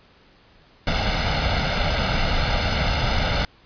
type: noise with comb filter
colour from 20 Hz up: pink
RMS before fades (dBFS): -21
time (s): 0.87-3.45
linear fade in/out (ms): 2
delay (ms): 1.4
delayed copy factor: +0.65
effects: pink hiss -54 dBFS RMS until 3.65 s + resampled to 11025 Hz